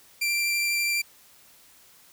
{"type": "tone with vibrato", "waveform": "sawtooth", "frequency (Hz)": 2361, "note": "D7", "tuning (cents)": 9, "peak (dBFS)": -20, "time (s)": [0.21, 1.02], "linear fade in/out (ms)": 10, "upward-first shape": "sine", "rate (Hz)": 12, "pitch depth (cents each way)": 10, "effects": ["white hiss -55 dBFS RMS until 2.12 s"]}